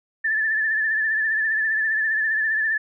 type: tone with vibrato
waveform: sine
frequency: 1755 Hz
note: A6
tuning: 5 cents flat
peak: -19 dBFS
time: 0.24-2.78 s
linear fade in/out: 10 ms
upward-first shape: triangle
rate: 15 Hz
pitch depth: 60 cents each way
effects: none